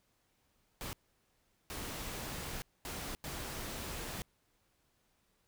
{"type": "noise bursts at uneven times", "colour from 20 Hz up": "pink", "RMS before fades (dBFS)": -42, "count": 4, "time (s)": [[0.81, 0.93], [1.7, 2.62], [2.85, 3.15], [3.24, 4.22]], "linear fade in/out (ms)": 0, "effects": ["pink hiss -75 dBFS RMS until 5.47 s"]}